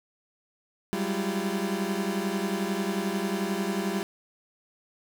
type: tone cluster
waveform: 30% pulse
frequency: 191 / 202.2 / 340.1 Hz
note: G3 / G#3 / F4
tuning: -45 / -46 / -46 cents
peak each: -28 / -28 / -31 dBFS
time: 0.93-4.03 s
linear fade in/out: 0 ms
effects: none